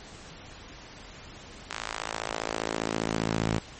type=tone with high-pass filter sweep; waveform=sawtooth; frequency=55 Hz; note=A1; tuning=in tune; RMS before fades=-31 dBFS; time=1.7-3.59 s; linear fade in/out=10 ms; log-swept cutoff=1300 to 120 Hz; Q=0.94; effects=pink hiss -46 dBFS RMS until 3.79 s + MP3 32 kbps